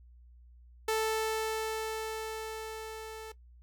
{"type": "tone with level ramp", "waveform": "sawtooth", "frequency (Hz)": 440, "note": "A4", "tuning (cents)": 0, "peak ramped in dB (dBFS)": [-23, -38], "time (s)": [0.88, 3.32], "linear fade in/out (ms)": 5, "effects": ["noise-tail reverb RT60 0.1 s tail -17 dB re dry", "added 60 Hz sine -53 dBFS peak until 3.62 s"]}